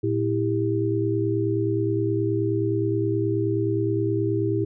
sine tone cluster, 113.7 / 327.1 / 396.6 Hz, A#2 / E4 / G4, -43 / -13 / +20 cents, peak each -25 dBFS, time 0.03-4.65 s, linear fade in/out 10 ms, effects none

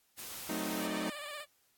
white noise, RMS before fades -44 dBFS, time 0.17-0.87 s, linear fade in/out 20 ms
sawtooth chord, F# diminished seventh, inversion none, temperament equal, 185 / 220 / 261.6 / 311.1 Hz, F#3 / A3 / C4 / Eb4, 0 / 0 / 0 / 0 cents, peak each -38 / -36 / -39 / -34 dBFS, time 0.49-1.1 s, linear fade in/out 5 ms
10% pulse tone with vibrato, 591 Hz, D5, 11 cents sharp, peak -33 dBFS, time 0.78-1.46 s, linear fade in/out 50 ms, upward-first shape sine, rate 16 Hz, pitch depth 55 cents each way
effects white hiss -72 dBFS RMS until 1.77 s + AAC 64 kbps

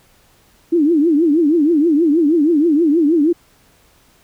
sine tone with vibrato, 314.1 Hz, D#4, 16 cents sharp, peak -10 dBFS, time 0.72-3.33 s, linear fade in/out 10 ms, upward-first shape triangle, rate 6.3 Hz, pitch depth 220 cents each way, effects pink hiss -53 dBFS RMS until 4.23 s

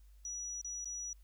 sine tone with dropouts, 5850 Hz, F#8, 21 cents flat, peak -39 dBFS, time 0.25-1.13 s, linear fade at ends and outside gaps 1 ms, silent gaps 0.614-0.646 / 0.845-0.856 s, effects added 50 Hz sine -56 dBFS peak until 1.23 s + white hiss -75 dBFS RMS until 1.23 s

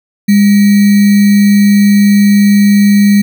sine tone with sample-and-hold, 203 Hz, G#3, 39 cents flat, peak -3 dBFS, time 0.28-3.22 s, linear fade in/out 10 ms, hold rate 2100 Hz, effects none

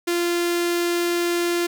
sawtooth tone with notch filter, 346.2 Hz, F4, 15 cents flat, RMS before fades -22 dBFS, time 0.07-1.67 s, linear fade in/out 10 ms, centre 830 Hz, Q 1.2, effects none

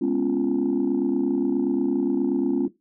sine chord, C# dominant seventh, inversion second, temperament just, 207.9 / 249.5 / 277.2 / 346.5 Hz, G#3 / B3 / C#4 / E#4, +2 / +18 / 0 / -14 cents, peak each -28 / -25 / -22 / -24 dBFS, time 0.01-2.68 s, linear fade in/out 10 ms, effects noise-tail reverb RT60 0.2 s tail -17 dB re dry + tanh soft clip ceiling -14 dBFS

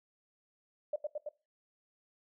sine tone with echo, 597 Hz, D5, 28 cents sharp, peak -30 dBFS, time 0.93-0.96 s, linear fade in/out 5 ms, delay 110 ms, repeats 3, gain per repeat -2 dB, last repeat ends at 1.29 s, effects noise-tail reverb RT60 0.3 s tail -21 dB re dry

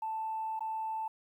sine tone with dropouts, 882 Hz, A5, 4 cents sharp, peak -32 dBFS, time 0.02-1.08 s, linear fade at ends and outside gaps 5 ms, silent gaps 0.593-0.606 s, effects tanh soft clip ceiling -29 dBFS + 11-bit

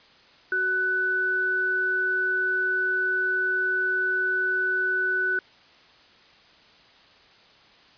sine tone pair together, 372.9 / 1491.6 Hz, F#4 / F#6, +14 / +14 cents, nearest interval 2 octaves, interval 2400 cents, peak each -32 / -22 dBFS, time 0.52-5.39 s, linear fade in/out 2 ms, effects white hiss -54 dBFS RMS until 7.97 s + resampled to 11025 Hz

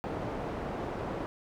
white low-pass noise, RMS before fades -36 dBFS, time 0.04-1.26 s, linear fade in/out 0 ms, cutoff 670 Hz, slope 12 dB/octave, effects none

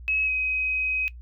sine tone with pitch glide, 2567 to 2527 Hz, E7 to D#7, -47 to +26 cents, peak -22 dBFS, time 0.08-1.08 s, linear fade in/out 0 ms, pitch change -27 cents, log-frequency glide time 0.25-0.3 s, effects noise-tail reverb RT60 0.1 s tail -19 dB re dry + added 60 Hz sine -39 dBFS peak until 1.21 s

